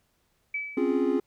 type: tone with exponential decay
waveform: sine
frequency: 2298 Hz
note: D7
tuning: 38 cents flat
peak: -26 dBFS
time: 0.54-1.14 s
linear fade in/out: 5 ms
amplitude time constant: 130 ms
type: chord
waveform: triangle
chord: Db major seventh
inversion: third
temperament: equal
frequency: 261.6 / 277.2 / 349.2 / 415.3 Hz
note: C4 / Db4 / F4 / Ab4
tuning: 0 / 0 / 0 / 0 cents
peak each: -26 dBFS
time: 0.77-1.2 s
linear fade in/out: 5 ms
effects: pink hiss -71 dBFS RMS until 1.26 s